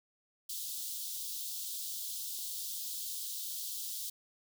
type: high-pass noise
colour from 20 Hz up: white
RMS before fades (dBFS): -40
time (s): 0.49-4.1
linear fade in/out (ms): 5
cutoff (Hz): 3300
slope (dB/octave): 48
effects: none